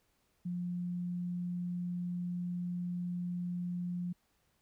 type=tone; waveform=sine; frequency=176.8 Hz; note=F3; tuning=22 cents sharp; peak=-34 dBFS; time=0.45-4.13 s; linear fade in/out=10 ms; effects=pink hiss -75 dBFS RMS until 4.61 s